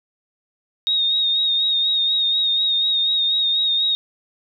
sine tone with vibrato, 3729 Hz, A#7, in tune, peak -16 dBFS, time 0.87-3.95 s, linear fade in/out 0 ms, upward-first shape sine, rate 4.1 Hz, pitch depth 37 cents each way, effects none

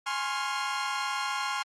sawtooth chord, Db major seventh, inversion second, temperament equal with one note detuned, 830.6 / 1046.5 / 1086.5 / 1396.9 Hz, Ab5 / C6 / Db6 / F6, 0 / 0 / -35 / 0 cents, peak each -31 dBFS, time 0.06-1.63 s, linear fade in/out 10 ms, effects low-pass 7000 Hz 12 dB/octave + Opus 48 kbps

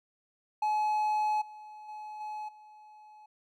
triangle tone with level steps, 851 Hz, G#5, 42 cents sharp, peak -24 / -43 / -38 / -34 / -49 dBFS, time 0.62-3.26 s, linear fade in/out 5 ms, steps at 1.41 / 1.88 / 2.2 / 2.48 s, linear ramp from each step 10 ms, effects none

